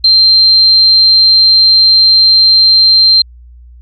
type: tone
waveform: sine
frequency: 4150 Hz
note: C8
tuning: 15 cents flat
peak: -3 dBFS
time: 0.04-3.22 s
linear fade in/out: 5 ms
effects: added 60 Hz sine -33 dBFS peak until 3.81 s